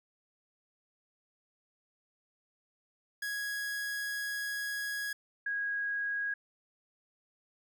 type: tone pair in turn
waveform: 45% pulse / sine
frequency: 1661.2 / 1646.9 Hz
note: G#6 / G#6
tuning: 0 / -15 cents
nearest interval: unison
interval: 15 cents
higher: first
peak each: -34 / -31 dBFS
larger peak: second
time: 3.22-5.13 / 5.46-6.34 s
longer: first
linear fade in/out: 5 ms
effects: none

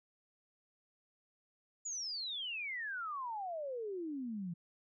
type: exponential sweep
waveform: sine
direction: down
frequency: 7040 to 164.81 Hz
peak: -38 dBFS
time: 1.85-4.54 s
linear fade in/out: 10 ms
effects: none

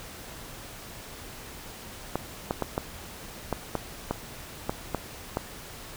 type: clicks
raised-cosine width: 1 ms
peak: -12 dBFS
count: 10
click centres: 2.156 / 2.509 / 2.623 / 2.779 / 3.527 / 3.753 / 4.11 / 4.695 / 4.947 / 5.371 s
effects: pink hiss -43 dBFS RMS until 5.96 s

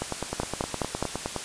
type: two click trains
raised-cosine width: 1 ms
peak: -11 / -14 dBFS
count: 4 / 14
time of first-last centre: 0.4-1.026 / 0.02-1.363 s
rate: 4.79 / 9.68 Hz
effects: white hiss -36 dBFS RMS until 1.44 s + resampled to 22050 Hz

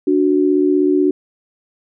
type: tone pair together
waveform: sine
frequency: 292.9 / 369 Hz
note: D4 / F#4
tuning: -5 / -5 cents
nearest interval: major third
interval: 400 cents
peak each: -14 dBFS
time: 0.07-1.11 s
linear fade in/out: 5 ms
effects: none

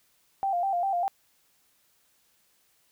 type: tone with vibrato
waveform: sine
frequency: 740 Hz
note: F#5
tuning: in tune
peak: -24 dBFS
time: 0.43-1.08 s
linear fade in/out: 0 ms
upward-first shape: square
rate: 5 Hz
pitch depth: 96 cents each way
effects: white hiss -67 dBFS RMS until 2.91 s

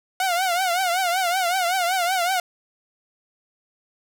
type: tone with vibrato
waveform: sawtooth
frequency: 725 Hz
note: F#5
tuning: 35 cents flat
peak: -16 dBFS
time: 0.2-2.4 s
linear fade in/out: 2 ms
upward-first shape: triangle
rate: 5.3 Hz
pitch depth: 130 cents each way
effects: none

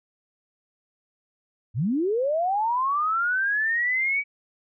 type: linear sweep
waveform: sine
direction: up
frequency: 92.9 to 2289 Hz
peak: -21 dBFS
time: 1.74-4.24 s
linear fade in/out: 50 ms
effects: none

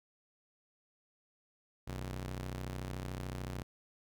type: ring-modulated tone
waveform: sawtooth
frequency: 93.5 Hz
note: F#2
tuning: 19 cents sharp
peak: -32 dBFS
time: 1.87-3.63 s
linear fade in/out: 10 ms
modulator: 29.9 Hz
effects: none

